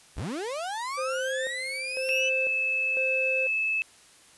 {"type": "linear sweep", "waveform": "35% pulse", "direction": "up", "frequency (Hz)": [32.7, 3017], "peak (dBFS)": -29, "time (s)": [0.16, 2.3], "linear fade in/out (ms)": 20}
{"type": "tone with tremolo", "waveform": "triangle", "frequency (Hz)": 523.3, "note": "C5", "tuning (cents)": 0, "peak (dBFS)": -27, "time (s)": [0.97, 3.48], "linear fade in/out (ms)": 20, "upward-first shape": "square", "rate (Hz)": 1, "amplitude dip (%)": 75}
{"type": "tone with pitch glide", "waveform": "sine", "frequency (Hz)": [2624, 2609], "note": ["E7", "E7"], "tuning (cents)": [-9, -18], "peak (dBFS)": -24, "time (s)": [2.09, 3.82], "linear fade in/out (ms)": 0, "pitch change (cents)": -9, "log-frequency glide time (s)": [2.31, 2.58]}
{"effects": ["white hiss -55 dBFS RMS until 4.37 s", "resampled to 24000 Hz"]}